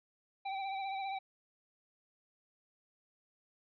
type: tone with vibrato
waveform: square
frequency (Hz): 778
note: G5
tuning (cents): -13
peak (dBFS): -37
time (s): 0.45-1.19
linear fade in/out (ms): 10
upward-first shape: sine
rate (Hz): 15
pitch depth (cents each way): 35
effects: resampled to 11025 Hz + 13-bit